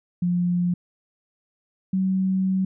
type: tone pair in turn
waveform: sine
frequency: 176.5 / 189.04 Hz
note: F3 / F#3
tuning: +19 / +37 cents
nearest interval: minor second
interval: 118 cents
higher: second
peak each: -19 dBFS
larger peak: neither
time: 0.22-0.74 / 1.93-2.65 s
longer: second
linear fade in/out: 5 ms
effects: none